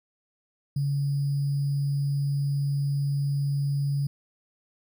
sine tone with sample-and-hold, 141.2 Hz, C#3, 32 cents sharp, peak -23 dBFS, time 0.76-4.07 s, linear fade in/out 5 ms, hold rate 4900 Hz, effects none

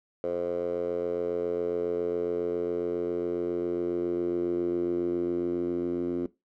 10% pulse tone with band-pass filter sweep, 87.3 Hz, F2, in tune, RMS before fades -29 dBFS, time 0.24-6.26 s, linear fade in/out 0 ms, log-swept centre 500 to 310 Hz, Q 5.3, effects noise-tail reverb RT60 0.2 s tail -18 dB re dry

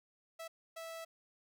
sawtooth tone bursts at uneven times, 656 Hz, E5, 9 cents flat, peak -40 dBFS, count 2, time 0.39-0.48 / 0.76-1.05 s, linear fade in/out 10 ms, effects none

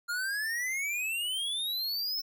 square exponential sweep, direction up, 1396 to 5350 Hz, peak -31 dBFS, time 0.08-2.22 s, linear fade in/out 20 ms, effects none

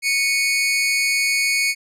sawtooth tone pair together, 2217 / 2464 Hz, C#7 / D#7, 0 / -17 cents, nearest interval major second, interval 183 cents, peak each -14 / -22 dBFS, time 0.02-1.75 s, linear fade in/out 50 ms, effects low-pass 12000 Hz 12 dB/octave

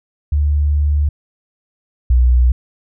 sine tone pair in turn, 73.42 / 61.74 Hz, D2 / B1, 0 / 0 cents, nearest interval minor third, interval 300 cents, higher first, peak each -11 / -7 dBFS, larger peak second, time 0.32-1.09 / 2.1-2.52 s, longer first, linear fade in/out 5 ms, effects tanh soft clip ceiling -3 dBFS

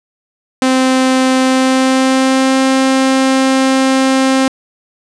sawtooth tone with pitch glide, 260 to 264.9 Hz, C4 to C4, -11 to +22 cents, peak -5 dBFS, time 0.62-4.48 s, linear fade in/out 2 ms, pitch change +33 cents, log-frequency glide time 1.39-2.61 s, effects resampled to 22050 Hz + 7-bit

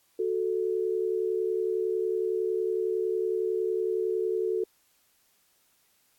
sine tone pair together, 369.1 / 440 Hz, F#4 / A4, -4 / 0 cents, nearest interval minor third, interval 304 cents, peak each -28 dBFS, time 0.19-4.64 s, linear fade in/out 5 ms, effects white hiss -67 dBFS RMS until 6.18 s + AAC 64 kbps

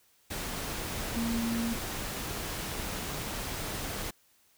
sine tone in noise, 231 Hz, A#3, 16 cents flat, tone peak -29 dBFS, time 1.16-1.74 s, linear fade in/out 10 ms, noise pink, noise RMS -36 dBFS, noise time 0.3-4.11 s, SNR +4 dB, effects white hiss -66 dBFS RMS until 4.57 s

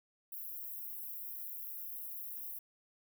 white high-pass noise, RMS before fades -44 dBFS, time 0.32-2.59 s, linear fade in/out 5 ms, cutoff 12000 Hz, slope 48 dB/octave, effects none

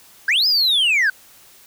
sine linear two-way sweep, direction up then down, 1484 to 5140 to 1484 Hz, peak -11 dBFS, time 0.28-1.1 s, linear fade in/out 5 ms, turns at 0.47 s, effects tanh soft clip ceiling -13 dBFS + white hiss -48 dBFS RMS until 1.66 s

